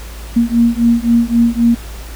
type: beating tone pair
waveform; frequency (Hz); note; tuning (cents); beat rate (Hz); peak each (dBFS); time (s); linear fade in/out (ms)
sine; 232.3 / 236.1; A#3 / A#3; -6 / +22; 3.8; -12; 0.36-1.75; 10
effects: added 55 Hz sine -27 dBFS peak until 2.15 s + pink hiss -35 dBFS RMS until 2.15 s